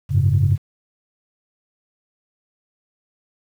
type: chord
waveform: sine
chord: F# suspended second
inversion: none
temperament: equal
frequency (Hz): 92.5 / 103.83 / 138.59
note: F#2 / G#2 / C#3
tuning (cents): 0 / 0 / 0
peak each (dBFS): -17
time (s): 0.09-0.58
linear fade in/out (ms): 50
effects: tanh soft clip ceiling -6 dBFS + 8-bit